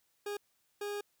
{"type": "tone bursts at uneven times", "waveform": "40% pulse", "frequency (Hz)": 410.2, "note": "G#4", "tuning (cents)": -21, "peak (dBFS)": -35, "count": 2, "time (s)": [[0.26, 0.37], [0.81, 1.01]], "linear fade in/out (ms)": 5, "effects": ["white hiss -75 dBFS RMS until 1.2 s"]}